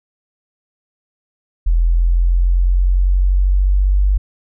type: linear sweep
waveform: sine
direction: up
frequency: 41.8 to 48.87 Hz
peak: -10 dBFS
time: 1.66-4.18 s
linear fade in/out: 10 ms
effects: none